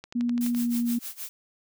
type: click train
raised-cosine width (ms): 0.2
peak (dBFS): -23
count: 7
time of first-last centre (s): 0.04-0.548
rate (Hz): 11.8
type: tone with pitch glide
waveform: sine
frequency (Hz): 240 to 237.2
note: B3 to A#3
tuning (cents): -49 to +30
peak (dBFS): -23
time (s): 0.15-0.99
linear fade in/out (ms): 10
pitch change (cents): -21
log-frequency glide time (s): 0.53-0.75
type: noise with tremolo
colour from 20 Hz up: blue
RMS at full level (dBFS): -35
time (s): 0.41-1.29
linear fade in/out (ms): 0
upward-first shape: sine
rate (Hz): 6.4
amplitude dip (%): 90
effects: none